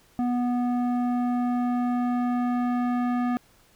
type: tone with low-pass filter sweep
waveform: square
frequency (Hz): 244.9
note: B3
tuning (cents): -14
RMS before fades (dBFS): -25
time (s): 0.19-3.37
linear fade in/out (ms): 0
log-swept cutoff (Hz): 780 to 1400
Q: 1.1
effects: pink hiss -59 dBFS RMS until 3.75 s